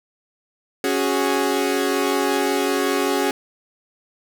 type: chord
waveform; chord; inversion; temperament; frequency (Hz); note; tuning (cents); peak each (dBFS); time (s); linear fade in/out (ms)
sawtooth; C# suspended fourth; none; equal; 277.2 / 370 / 415.3; C#4 / F#4 / G#4; 0 / 0 / 0; -19; 0.84-3.31; 2
effects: none